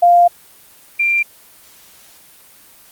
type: tone pair in turn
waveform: sine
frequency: 698.5 / 2374 Hz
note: F5 / D7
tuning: 0 / +18 cents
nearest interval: octave + major sixth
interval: 2118 cents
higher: second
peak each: -6 / -12 dBFS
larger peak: first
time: 0.02-0.28 / 0.99-1.23 s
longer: first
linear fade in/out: 10 ms
effects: white hiss -45 dBFS RMS until 2.91 s + Opus 24 kbps